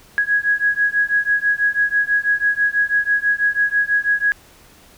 sine beating tone pair, 1659 / 1665.1 Hz, G#6 / G#6, -2 / +4 cents, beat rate 6.1 Hz, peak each -18 dBFS, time 0.18-4.32 s, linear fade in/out 0 ms, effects pink hiss -48 dBFS RMS until 4.97 s

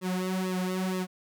sawtooth tone with flanger, 185.2 Hz, F#3, 2 cents sharp, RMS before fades -30 dBFS, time 0.01-1.07 s, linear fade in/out 50 ms, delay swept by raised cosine 1.3 to 4.2 ms, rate 2.1 Hz, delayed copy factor -0.95, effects none

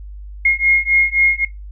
sine beating tone pair, 2146 / 2149.8 Hz, C7 / C7, +43 / +46 cents, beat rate 3.8 Hz, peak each -15 dBFS, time 0.45-1.45 s, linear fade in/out 5 ms, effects noise-tail reverb RT60 0.2 s tail -19 dB re dry + added 50 Hz sine -30 dBFS peak until 1.71 s

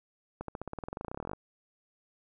accelerating click train, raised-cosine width 1 ms, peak -23 dBFS, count 24, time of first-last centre 0.41-1.334 s, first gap 73 ms, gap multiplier 0.94, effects none

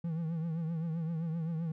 triangle tone with vibrato, 163.9 Hz, E3, 10 cents flat, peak -30 dBFS, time 0.04-1.72 s, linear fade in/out 5 ms, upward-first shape triangle, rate 7.7 Hz, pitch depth 89 cents each way, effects none

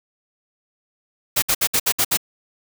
white noise bursts, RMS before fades -18 dBFS, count 7, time 1.36-2.173 s, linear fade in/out 10 ms, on 63 ms, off 62 ms, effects none

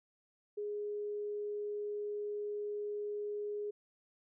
sine tone, 415 Hz, G#4, 1 cent flat, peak -36 dBFS, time 0.57-3.71 s, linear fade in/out 10 ms, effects none

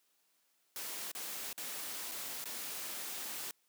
white noise with dropouts, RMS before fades -42 dBFS, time 0.76-3.51 s, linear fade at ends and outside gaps 1 ms, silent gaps 1.116-1.15 / 1.529-1.578 / 2.114-2.118 / 2.441-2.456 s, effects white hiss -75 dBFS RMS until 3.68 s + high-pass 200 Hz 12 dB/octave

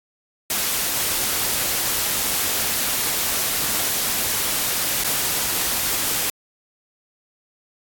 white noise with dropouts, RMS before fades -22 dBFS, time 0.5-6.3 s, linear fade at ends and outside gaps 2 ms, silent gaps 5.038-5.044 s, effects AAC 64 kbps

